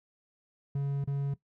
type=tone with dropouts; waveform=triangle; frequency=140 Hz; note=C#3; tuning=18 cents sharp; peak=-26 dBFS; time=0.75-1.34 s; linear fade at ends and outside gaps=5 ms; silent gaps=1.042-1.074 s; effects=noise-tail reverb RT60 0.1 s tail -17 dB re dry